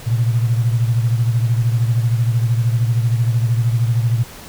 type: beating tone pair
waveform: sine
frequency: 115.5 / 128.5 Hz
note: A#2 / C3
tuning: -16 / -31 cents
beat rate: 13 Hz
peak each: -14 / -21 dBFS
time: 0.06-4.24 s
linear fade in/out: 20 ms
effects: pink hiss -37 dBFS RMS until 4.48 s